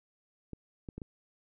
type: clicks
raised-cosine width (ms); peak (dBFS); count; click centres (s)
3; -28; 4; 0.533 / 0.888 / 0.98 / 1.018
effects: none